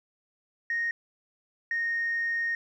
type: tone pair in turn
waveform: sine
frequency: 1861 / 1854.1 Hz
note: A#6 / A#6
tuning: -3 / -10 cents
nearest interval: unison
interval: 7 cents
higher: first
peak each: -25 dBFS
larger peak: neither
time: 0.7-0.91 / 1.71-2.55 s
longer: second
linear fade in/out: 2 ms
effects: tanh soft clip ceiling -22 dBFS + 11-bit